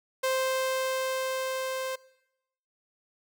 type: tone with level ramp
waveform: sawtooth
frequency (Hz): 523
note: C5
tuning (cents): -1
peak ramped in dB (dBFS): -21 to -27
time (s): 0.23-1.96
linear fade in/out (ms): 10
effects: noise-tail reverb RT60 0.9 s tail -22 dB re dry